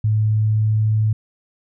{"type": "tone with pitch glide", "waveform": "sine", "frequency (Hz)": [107.8, 108.49], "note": ["A2", "A2"], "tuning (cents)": [-35, -24], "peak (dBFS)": -14, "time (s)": [0.04, 1.13], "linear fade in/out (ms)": 5, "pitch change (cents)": 11, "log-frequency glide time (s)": [0.22, 0.97], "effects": []}